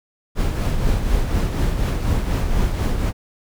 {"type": "noise with tremolo", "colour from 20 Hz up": "brown", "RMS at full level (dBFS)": -17, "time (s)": [0.35, 3.13], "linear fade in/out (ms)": 50, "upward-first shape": "triangle", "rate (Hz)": 4.1, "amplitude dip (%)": 50, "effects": []}